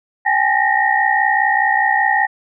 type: tone cluster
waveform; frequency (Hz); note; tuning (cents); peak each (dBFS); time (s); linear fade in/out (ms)
sine; 785 / 844 / 1830 / 1895; G5 / G#5 / A#6 / A#6; +2 / +28 / -32 / +28; -18; 0.25-2.27; 20
effects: none